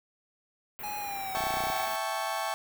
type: band-stop noise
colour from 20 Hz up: white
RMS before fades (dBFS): -41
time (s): 0.79-1.96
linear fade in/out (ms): 0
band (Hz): 2400 to 14000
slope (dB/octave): 24
type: tone with pitch glide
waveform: square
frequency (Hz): 830.6 to 757.3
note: G#5 to F#5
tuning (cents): 0 to +40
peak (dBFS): -35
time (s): 0.83-1.86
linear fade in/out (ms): 10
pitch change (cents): -160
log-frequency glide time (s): 0.98-1.35
type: chord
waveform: 35% pulse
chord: A dominant seventh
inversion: second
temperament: equal with one note detuned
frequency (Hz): 659.3 / 784 / 870.9 / 1108.7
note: E5 / G5 / A5 / C#6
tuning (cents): 0 / 0 / -18 / 0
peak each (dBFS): -34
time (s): 1.35-2.54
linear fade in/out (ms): 0
type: clicks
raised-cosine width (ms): 2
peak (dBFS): -27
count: 11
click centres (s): 1.371 / 1.406 / 1.438 / 1.469 / 1.506 / 1.54 / 1.571 / 1.605 / 1.638 / 1.67 / 1.701
effects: none